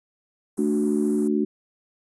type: band-stop noise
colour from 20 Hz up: white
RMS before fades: -40 dBFS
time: 0.57-1.28 s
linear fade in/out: 5 ms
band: 1200 to 9000 Hz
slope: 24 dB/octave
type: chord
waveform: sine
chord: D major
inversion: second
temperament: equal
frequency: 220 / 293.7 / 370 Hz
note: A3 / D4 / F#4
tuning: 0 / 0 / 0 cents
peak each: -23 / -24 / -25 dBFS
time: 0.58-1.45 s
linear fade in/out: 10 ms
effects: resampled to 24000 Hz